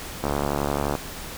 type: click train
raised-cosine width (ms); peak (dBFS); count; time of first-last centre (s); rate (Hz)
1; -10; 52; 0.24-0.952; 71.6
effects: pink hiss -36 dBFS RMS until 1.37 s